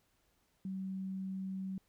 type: tone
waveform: sine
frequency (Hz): 190.4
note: F#3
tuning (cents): +50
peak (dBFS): -37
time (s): 0.65-1.78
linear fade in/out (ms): 2
effects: pink hiss -75 dBFS RMS until 1.88 s